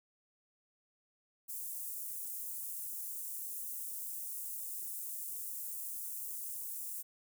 white high-pass noise, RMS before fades -42 dBFS, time 1.48-7.03 s, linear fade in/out 20 ms, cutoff 8300 Hz, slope 24 dB/octave, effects none

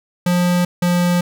square tone pair in turn, 177.2 / 176.23 Hz, F3 / F3, +25 / +16 cents, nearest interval unison, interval 9 cents, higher first, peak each -14 dBFS, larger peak neither, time 0.26-0.65 / 0.82-1.21 s, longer neither, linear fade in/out 5 ms, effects none

